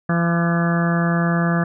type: harmonic tone with a mistuned harmonic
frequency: 169.9 Hz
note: F3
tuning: 47 cents flat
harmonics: 1 / 2 / 3 / 4 / 5 / 6 / 7 / 8 / 9 / 10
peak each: -17 / -28 / -30 / -27 / -36 / -36 / -28 / -33 / -30 / -28 dBFS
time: 0.09-1.64 s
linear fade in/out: 5 ms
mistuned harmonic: 9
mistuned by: -25 cents
effects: none